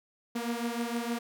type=beating tone pair; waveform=sawtooth; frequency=233.1 / 239.6 Hz; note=A#3 / A#3; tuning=0 / +48 cents; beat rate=6.5 Hz; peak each=-29 / -31 dBFS; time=0.35-1.19 s; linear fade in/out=10 ms; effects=none